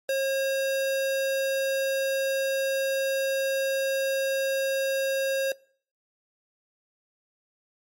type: tone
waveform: square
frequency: 540 Hz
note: C#5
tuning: 45 cents flat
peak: -24 dBFS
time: 0.09-5.52 s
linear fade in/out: 2 ms
effects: noise-tail reverb RT60 0.5 s tail -23 dB re dry + MP3 64 kbps